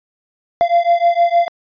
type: beating tone pair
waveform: triangle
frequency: 685 / 691.5 Hz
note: F5 / F5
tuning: -34 / -17 cents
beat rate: 6.5 Hz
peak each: -12 dBFS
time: 0.61-1.48 s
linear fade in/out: 0 ms
effects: resampled to 11025 Hz